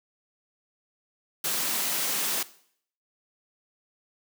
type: high-pass noise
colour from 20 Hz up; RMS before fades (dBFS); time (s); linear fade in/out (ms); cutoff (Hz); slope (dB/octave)
white; -28; 1.44-2.43; 5; 140; 96
effects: noise-tail reverb RT60 0.6 s tail -17 dB re dry